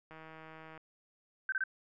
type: click train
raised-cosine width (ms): 0.5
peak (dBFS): -36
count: 107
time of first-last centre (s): 0.11-0.777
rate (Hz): 159
type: tone bursts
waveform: sine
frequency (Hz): 1547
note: G6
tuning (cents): -23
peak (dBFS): -30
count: 3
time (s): 1.49-1.638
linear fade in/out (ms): 2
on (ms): 32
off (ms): 26
effects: none